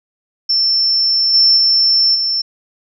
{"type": "tone with level steps", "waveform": "sine", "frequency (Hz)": 5370, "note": "E8", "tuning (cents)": 31, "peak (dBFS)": [-11, -7, -9, -14], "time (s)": [0.49, 2.42], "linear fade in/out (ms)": 10, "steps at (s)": [1.33, 1.56, 2.14], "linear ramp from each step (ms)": 20, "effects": []}